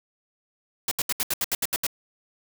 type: noise bursts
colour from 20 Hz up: white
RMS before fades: -25 dBFS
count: 10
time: 0.88-1.867 s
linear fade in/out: 2 ms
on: 33 ms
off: 73 ms
effects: none